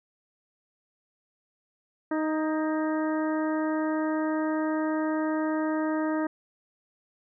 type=harmonic tone with a mistuned harmonic; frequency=311.6 Hz; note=D#4; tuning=3 cents sharp; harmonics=1 / 2 / 3 / 4 / 5 / 6; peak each=-26 / -32 / -36 / -38 / -40 / -42 dBFS; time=2.11-6.27 s; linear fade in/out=5 ms; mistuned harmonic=5; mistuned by=+32 cents; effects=none